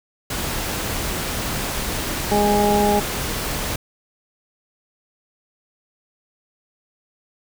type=noise; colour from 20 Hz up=pink; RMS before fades=-25 dBFS; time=0.3-3.76 s; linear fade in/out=5 ms
type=harmonic tone; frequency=206.3 Hz; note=G#3; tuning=11 cents flat; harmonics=1 / 2 / 3 / 4; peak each=-21 / -20 / -25 / -19 dBFS; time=2.31-3 s; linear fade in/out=10 ms
effects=none